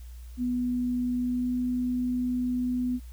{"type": "tone with pitch glide", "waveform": "sine", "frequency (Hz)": [246.9, 248.8], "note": ["B3", "B3"], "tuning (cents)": [0, 13], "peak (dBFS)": -25, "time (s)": [0.37, 3], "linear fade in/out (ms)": 50, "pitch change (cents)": 13, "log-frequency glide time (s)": [1.15, 1.57], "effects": ["added 60 Hz sine -40 dBFS peak until 3.12 s", "white hiss -59 dBFS RMS until 3.12 s"]}